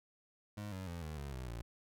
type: tone with pitch steps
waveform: 25% pulse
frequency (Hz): 104 / 94.27 / 85.46 / 77.46 / 70.22 / 63.65 / 57.7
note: G#2 / F#2 / F2 / D#2 / C#2 / C2 / A#1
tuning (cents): +3 / +33 / -37 / -7 / +23 / -47 / -17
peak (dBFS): -38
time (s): 0.57-1.62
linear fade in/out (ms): 5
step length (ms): 150
effects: none